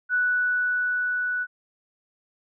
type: tone with level ramp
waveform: sine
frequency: 1480 Hz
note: F#6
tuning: in tune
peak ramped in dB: -19 to -24 dBFS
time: 0.09-1.47 s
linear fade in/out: 50 ms
effects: none